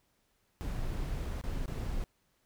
brown noise with dropouts, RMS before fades -35 dBFS, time 0.61-2.04 s, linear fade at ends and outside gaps 0 ms, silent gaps 0.815-0.818 / 1.413-1.438 / 1.658-1.679 s, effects pink hiss -74 dBFS RMS until 2.45 s

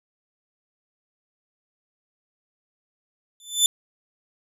20% pulse tone with exponential growth, 3520 Hz, A7, in tune, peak -6 dBFS, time 3.4-3.66 s, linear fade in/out 1 ms, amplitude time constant 56 ms, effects none

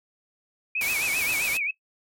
sine tone with vibrato, 2396 Hz, D7, 34 cents sharp, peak -24 dBFS, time 0.75-1.71 s, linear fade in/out 5 ms, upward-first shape sine, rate 7.6 Hz, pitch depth 140 cents each way
white noise, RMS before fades -30 dBFS, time 0.81-1.57 s, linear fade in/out 2 ms
effects noise-tail reverb RT60 0.1 s tail -18 dB re dry + MP3 64 kbps

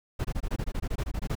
brown noise bursts, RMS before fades -29 dBFS, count 15, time 0.19-1.353 s, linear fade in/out 10 ms, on 57 ms, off 22 ms, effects none

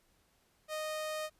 sawtooth tone, 619 Hz, D#5, 9 cents flat, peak -32 dBFS, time 0.68-1.3 s, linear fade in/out 50 ms, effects pink hiss -71 dBFS RMS until 1.39 s + resampled to 32000 Hz

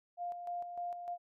sine tone with tremolo, 702 Hz, F5, 9 cents sharp, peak -36 dBFS, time 0.17-1.18 s, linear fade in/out 50 ms, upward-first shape square, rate 3.3 Hz, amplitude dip 50%, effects none

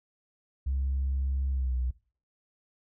sine tone with pitch glide, 67.3 to 62.43 Hz, C2 to B1, +49 to +19 cents, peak -25 dBFS, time 0.66-1.91 s, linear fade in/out 10 ms, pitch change -130 cents, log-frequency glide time 1.5-1.75 s, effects noise-tail reverb RT60 0.4 s tail -21 dB re dry + tanh soft clip ceiling -23 dBFS

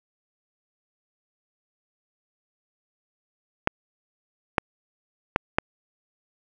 clicks, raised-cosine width 0.5 ms, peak -3 dBFS, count 4, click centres 3.674 / 4.582 / 5.361 / 5.585 s, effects none

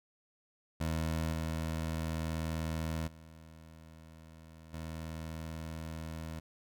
20% pulse tone with level steps, 80.4 Hz, E2, 43 cents flat, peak -27 / -29 / -47 / -35 dBFS, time 0.8-6.4 s, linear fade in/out 10 ms, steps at 1.32 / 3.07 / 4.73 s, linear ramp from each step 10 ms, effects none

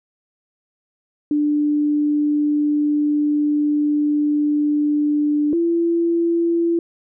sine tone pair in turn, 296 / 337.8 Hz, D4 / E4, +14 / +42 cents, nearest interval major second, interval 228 cents, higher second, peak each -15 dBFS, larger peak neither, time 1.31-5.53 / 5.53-6.79 s, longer first, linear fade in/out 2 ms, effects none

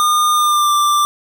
square tone with pitch glide, 1214 to 1180.1 Hz, D#6 to D6, -43 to +8 cents, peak -12 dBFS, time 0-1.05 s, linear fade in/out 0 ms, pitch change -49 cents, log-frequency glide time 0.34-0.72 s, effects 9-bit

